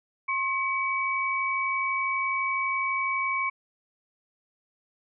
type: tone pair together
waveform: sine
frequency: 1071.6 / 2273 Hz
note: C6 / C#7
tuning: +41 / +43 cents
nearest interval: octave + minor second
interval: 1302 cents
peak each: -28 / -27 dBFS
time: 0.28-3.5 s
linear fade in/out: 10 ms
effects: none